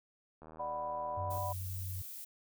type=click train; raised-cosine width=1 ms; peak=-38 dBFS; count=77; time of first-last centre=0.42-1.378 s; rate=79.3 Hz
type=chord; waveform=sine; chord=B minor; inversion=first; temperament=just; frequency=592.7 / 740.8 / 987.8 Hz; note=D5 / F#5 / B5; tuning=+16 / +2 / 0 cents; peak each=-41 / -42 / -38 dBFS; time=0.59-1.53 s; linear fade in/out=10 ms
type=tone; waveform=sine; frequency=93.7 Hz; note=F#2; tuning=22 cents sharp; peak=-38 dBFS; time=1.17-2.02 s; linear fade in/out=5 ms
type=noise; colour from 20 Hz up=violet; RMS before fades=-46 dBFS; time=1.3-2.25 s; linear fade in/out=10 ms
effects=none